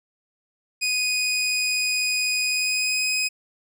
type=tone with pitch glide; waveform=20% pulse; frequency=2489 to 2514 Hz; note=D#7 to D#7; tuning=0 to +17 cents; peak=-16 dBFS; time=0.81-3.29 s; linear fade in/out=20 ms; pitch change=+17 cents; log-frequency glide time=2.4-3.08 s; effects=none